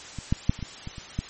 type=clicks; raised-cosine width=5 ms; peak=-21 / -9 / -7 / -27 / -19 / -22 / -26 / -14 dBFS; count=8; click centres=0.187 / 0.325 / 0.495 / 0.591 / 0.627 / 0.874 / 0.982 / 1.19 s; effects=white hiss -42 dBFS RMS until 1.29 s + MP3 32 kbps